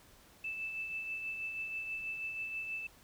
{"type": "tone with tremolo", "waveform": "sine", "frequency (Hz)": 2637, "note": "E7", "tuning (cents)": 0, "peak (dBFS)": -35, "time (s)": [0.44, 2.87], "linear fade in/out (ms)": 5, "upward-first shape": "triangle", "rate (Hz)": 6.2, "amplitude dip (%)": 45, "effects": ["pink hiss -61 dBFS RMS until 3.03 s"]}